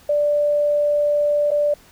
sine tone with dropouts, 587.3 Hz, D5, in tune, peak -15 dBFS, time 0.09-1.74 s, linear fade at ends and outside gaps 5 ms, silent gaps 1.507-1.514 s, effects pink hiss -50 dBFS RMS until 1.91 s

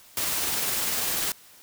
white noise with tremolo, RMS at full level -26 dBFS, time 0.17-1.32 s, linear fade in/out 2 ms, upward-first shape sine, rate 20 Hz, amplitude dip 25%, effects white hiss -52 dBFS RMS until 1.62 s

